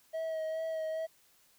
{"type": "tone with vibrato", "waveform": "triangle", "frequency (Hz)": 640, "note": "D#5", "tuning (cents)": 49, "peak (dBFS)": -31, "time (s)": [0.13, 1.07], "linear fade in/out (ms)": 20, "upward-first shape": "sine", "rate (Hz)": 2.4, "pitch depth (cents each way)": 21, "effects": ["white hiss -66 dBFS RMS until 1.58 s"]}